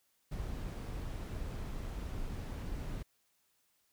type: noise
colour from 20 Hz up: brown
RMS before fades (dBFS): -40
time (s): 0.31-3.03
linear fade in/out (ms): 10
effects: white hiss -75 dBFS RMS until 3.92 s